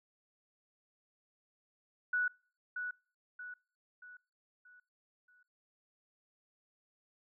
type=tone with echo; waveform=sine; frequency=1474 Hz; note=F#6; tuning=7 cents flat; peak=-29 dBFS; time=2.13-2.28 s; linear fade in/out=5 ms; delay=630 ms; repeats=5; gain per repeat=-7 dB; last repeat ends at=5.43 s; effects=noise-tail reverb RT60 0.4 s tail -25 dB re dry